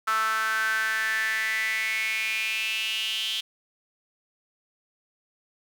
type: tone with high-pass filter sweep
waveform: sawtooth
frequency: 220 Hz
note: A3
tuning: in tune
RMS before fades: -27 dBFS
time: 0.07-3.41 s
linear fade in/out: 10 ms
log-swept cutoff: 1300 to 3200 Hz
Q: 8
effects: none